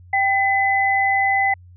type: tone pair together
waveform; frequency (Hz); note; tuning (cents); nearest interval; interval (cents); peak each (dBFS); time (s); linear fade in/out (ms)
sine; 784 / 2015; G5 / B6; 0 / +34; octave + major third; 1634; -18; 0.13-1.54; 5
effects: added 89 Hz sine -42 dBFS peak until 1.76 s